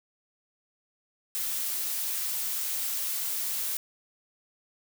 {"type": "noise", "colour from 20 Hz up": "blue", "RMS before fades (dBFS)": -31, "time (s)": [1.35, 3.77], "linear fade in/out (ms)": 0, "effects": []}